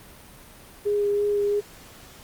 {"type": "tone with vibrato", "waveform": "sine", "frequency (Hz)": 410, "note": "G#4", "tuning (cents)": -22, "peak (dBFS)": -20, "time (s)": [0.85, 1.61], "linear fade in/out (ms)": 20, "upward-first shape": "sine", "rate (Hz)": 3, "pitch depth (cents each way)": 11, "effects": ["pink hiss -47 dBFS RMS until 2.23 s", "Opus 32 kbps"]}